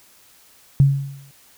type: tone with exponential decay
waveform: sine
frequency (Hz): 138.59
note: C#3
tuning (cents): 0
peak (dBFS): -7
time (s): 0.8-1.31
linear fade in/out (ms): 0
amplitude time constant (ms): 110
effects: white hiss -52 dBFS RMS until 1.57 s